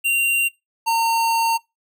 square tone pair in turn, 2767 / 913.8 Hz, F7 / A#5, -17 / -35 cents, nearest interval octave + perfect fifth, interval 1918 cents, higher first, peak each -17 dBFS, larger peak neither, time 0.04-0.49 / 0.86-1.58 s, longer second, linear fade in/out 20 ms, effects noise-tail reverb RT60 0.2 s tail -22 dB re dry

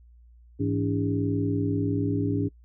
sine tone cluster, 105 / 165.6 / 284.3 / 324.5 / 405.9 Hz, G#2 / E3 / C#4 / E4 / G#4, +19 / +8 / +44 / -27 / -40 cents, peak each -28 / -32 / -26 / -35 / -33 dBFS, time 0.59-2.49 s, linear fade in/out 20 ms, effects noise-tail reverb RT60 0.1 s tail -25 dB re dry + added 59 Hz sine -50 dBFS peak until 2.64 s

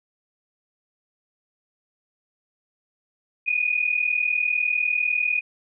sine tone pair together, 2449 / 2489 Hz, D#7 / D#7, -28 / 0 cents, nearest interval unison, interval 28 cents, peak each -23 dBFS, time 3.46-5.41 s, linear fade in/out 20 ms, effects none

